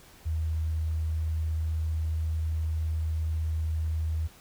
sine tone, 79.5 Hz, D#2, 38 cents sharp, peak -26 dBFS, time 0.25-4.28 s, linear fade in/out 20 ms, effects pink hiss -54 dBFS RMS until 4.4 s

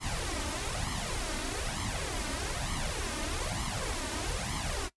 pink noise with flanger, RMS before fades -34 dBFS, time 0-4.9 s, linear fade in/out 50 ms, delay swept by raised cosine 0.95 to 3.35 ms, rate 1.1 Hz, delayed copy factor +0.7, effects noise-tail reverb RT60 0.1 s tail -20 dB re dry + resampled to 24000 Hz

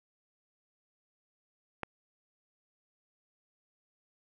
click, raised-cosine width 0.5 ms, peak -19 dBFS, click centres 1.833 s, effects none

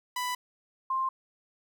sawtooth / sine tone pair in turn, 993 / 1053.6 Hz, B5 / C6, +9 / +12 cents, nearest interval minor second, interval 103 cents, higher second, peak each -26 dBFS, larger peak neither, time 0.16-0.35 / 0.9-1.09 s, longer neither, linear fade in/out 5 ms, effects 11-bit

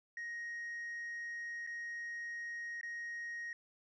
sine tone with dropouts, 1876 Hz, A#6, 11 cents sharp, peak -38 dBFS, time 0.17-3.53 s, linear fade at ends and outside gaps 2 ms, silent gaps 1.666-1.672 / 2.812-2.831 s, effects tanh soft clip ceiling -39 dBFS

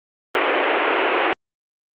pink band-pass noise, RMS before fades -19 dBFS, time 0.35-1.33 s, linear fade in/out 0 ms, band 320 to 2900 Hz, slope 48 dB/octave, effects Opus 24 kbps

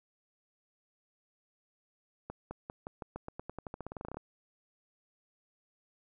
accelerating click train, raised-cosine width 1 ms, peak -26 dBFS, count 22, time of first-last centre 2.3-4.17 s, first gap 210 ms, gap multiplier 0.9, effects none

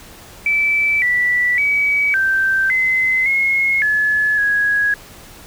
sine tone with pitch steps, 2317 / 1963 / 2276 / 1562 / 2049 / 2163 / 1710 / 1662 Hz, D7 / B6 / C#7 / G6 / C7 / C#7 / A6 / G#6, -24 / -11 / +45 / -7 / -37 / -43 / -50 / +1 cents, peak -13 dBFS, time 0.46-4.94 s, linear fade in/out 2 ms, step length 560 ms, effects pink hiss -40 dBFS RMS until 5.46 s

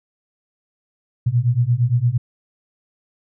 sine beating tone pair, 116.54 / 125.24 Hz, A#2 / B2, 0 / +25 cents, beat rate 8.7 Hz, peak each -18 / -17 dBFS, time 1.26-2.18 s, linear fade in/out 10 ms, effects none

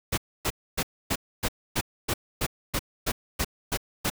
pink noise bursts, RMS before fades -26 dBFS, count 13, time 0.12-4.101 s, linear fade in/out 10 ms, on 57 ms, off 270 ms, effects none

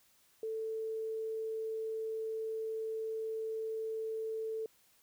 sine tone, 442.7 Hz, A4, 11 cents sharp, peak -35 dBFS, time 0.43-4.66 s, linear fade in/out 2 ms, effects white hiss -68 dBFS RMS until 5.02 s

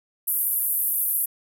pink band-pass noise, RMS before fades -24 dBFS, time 0.27-1.26 s, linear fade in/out 10 ms, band 11000 to 14000 Hz, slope 48 dB/octave, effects none

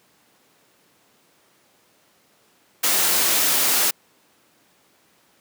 white noise, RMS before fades -19 dBFS, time 2.83-3.91 s, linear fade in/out 10 ms, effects pink hiss -59 dBFS RMS until 5.4 s + high-pass 200 Hz 12 dB/octave

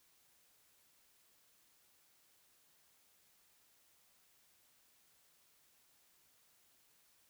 silence, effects white hiss -71 dBFS RMS until 7.29 s

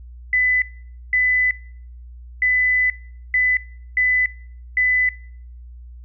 sine tone bursts at uneven times, 2002 Hz, B6, 23 cents sharp, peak -14 dBFS, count 6, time 0.33-0.62 / 1.13-1.51 / 2.42-2.9 / 3.34-3.57 / 3.97-4.26 / 4.77-5.09 s, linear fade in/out 2 ms, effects noise-tail reverb RT60 0.6 s tail -23 dB re dry + added 60 Hz sine -36 dBFS peak until 6.04 s

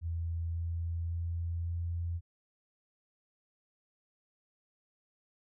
sine tone with pitch steps, 83.5 / 84.08 / 84.67 / 85.25 Hz, E2 / E2 / E2 / F2, +23 / +35 / +47 / -41 cents, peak -32 dBFS, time 0.01-2.21 s, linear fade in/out 50 ms, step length 550 ms, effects none

